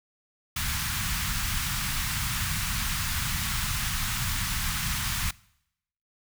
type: band-stop noise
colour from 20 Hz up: pink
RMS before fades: -29 dBFS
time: 0.56-5.31 s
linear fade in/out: 5 ms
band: 180 to 1100 Hz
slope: 24 dB/octave
effects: noise-tail reverb RT60 0.8 s tail -23 dB re dry